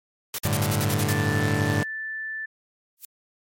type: noise bursts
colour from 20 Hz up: white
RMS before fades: -29 dBFS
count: 9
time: 0.34-1.128 s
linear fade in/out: 2 ms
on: 44 ms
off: 49 ms
type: chord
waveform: sawtooth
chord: G suspended second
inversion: none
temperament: equal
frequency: 98 / 110 / 146.83 Hz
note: G2 / A2 / D3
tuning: 0 / 0 / 0 cents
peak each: -22 dBFS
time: 0.45-1.83 s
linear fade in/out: 0 ms
type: tone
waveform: sine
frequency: 1760 Hz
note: A6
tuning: in tune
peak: -29 dBFS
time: 1.08-2.46 s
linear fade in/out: 10 ms
type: noise with exponential growth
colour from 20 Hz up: violet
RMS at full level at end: -31 dBFS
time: 2.97-3.05 s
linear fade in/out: 2 ms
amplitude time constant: 16 ms
effects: MP3 64 kbps